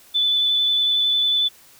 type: tone with vibrato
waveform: sine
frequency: 3493 Hz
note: A7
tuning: 13 cents flat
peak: -16 dBFS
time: 0.14-1.49 s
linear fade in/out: 20 ms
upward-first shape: square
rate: 11 Hz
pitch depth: 10 cents each way
effects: white hiss -50 dBFS RMS until 1.79 s